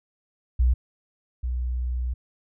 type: tone pair in turn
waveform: sine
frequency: 61.74 / 61.74 Hz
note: B1 / B1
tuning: 0 / 0 cents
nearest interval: unison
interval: 0 cents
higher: neither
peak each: -16 / -24 dBFS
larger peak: first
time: 0.59-0.74 / 1.43-2.14 s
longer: second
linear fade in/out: 10 ms
effects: none